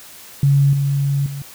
sine tone with level steps, 140 Hz, C#3, 18 cents sharp, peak -10 / -15 / -25 dBFS, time 0.43-1.42 s, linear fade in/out 2 ms, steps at 0.73 / 1.26 s, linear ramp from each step 2 ms, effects white hiss -40 dBFS RMS until 1.54 s

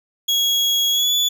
35% pulse tone with pitch glide, 3322 to 3449 Hz, G#7 to A7, 0 to -35 cents, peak -14 dBFS, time 0.28-1.29 s, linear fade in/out 10 ms, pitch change +65 cents, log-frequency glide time 0.91-1.14 s, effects none

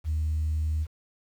sine tone, 77.78 Hz, D#2, in tune, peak -23 dBFS, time 0.04-0.87 s, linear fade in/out 50 ms, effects tanh soft clip ceiling -21 dBFS + 9-bit

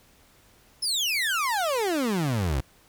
30% pulse exponential sweep, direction down, 5320 to 60.6 Hz, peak -21 dBFS, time 0.82-2.61 s, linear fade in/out 10 ms, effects pink hiss -58 dBFS RMS until 2.88 s

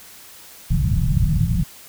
white low-pass noise, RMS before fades -18 dBFS, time 0.7-1.64 s, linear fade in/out 10 ms, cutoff 170 Hz, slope 48 dB/octave, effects white hiss -43 dBFS RMS until 1.88 s

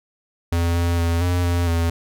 square tone with pitch steps, 85 / 85.8 / 84.5 / 88.6 / 86.8 / 83.9 Hz, F2 / F2 / E2 / F2 / F2 / E2, -46 / -30 / +43 / +25 / -10 / +31 cents, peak -18 dBFS, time 0.52-1.9 s, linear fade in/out 5 ms, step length 230 ms, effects none

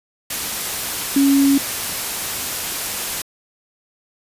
sine tone in noise, 277.2 Hz, C#4, in tune, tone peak -11 dBFS, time 1.16-1.58 s, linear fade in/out 5 ms, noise white, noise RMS -24 dBFS, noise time 0.3-3.22 s, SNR +10 dB, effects resampled to 32000 Hz

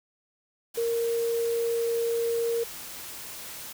sine tone in noise, 464.6 Hz, A#4, 6 cents flat, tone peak -24 dBFS, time 0.77-2.64 s, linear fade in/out 10 ms, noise white, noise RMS -40 dBFS, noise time 0.74-3.73 s, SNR +13 dB, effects none

